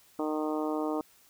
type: harmonic tone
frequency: 153.8 Hz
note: D#3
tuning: 20 cents flat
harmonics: 2 / 3 / 4 / 5 / 6 / 7 / 8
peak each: -31 / -35 / -37 / -39 / -41 / -42 / -43 dBFS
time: 0.19-1.01 s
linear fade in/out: 2 ms
effects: white hiss -61 dBFS RMS until 1.29 s